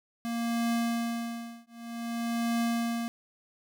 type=tone with tremolo; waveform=square; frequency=233.1 Hz; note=A#3; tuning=in tune; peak=-26 dBFS; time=0.25-3.08 s; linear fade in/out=0 ms; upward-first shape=triangle; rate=0.53 Hz; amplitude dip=100%; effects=none